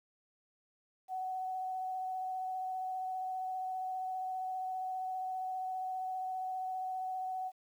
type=tone with vibrato; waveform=sine; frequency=748 Hz; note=F#5; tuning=19 cents sharp; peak=-35 dBFS; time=1.08-7.52 s; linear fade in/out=50 ms; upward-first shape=square; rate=15 Hz; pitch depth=9 cents each way; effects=11-bit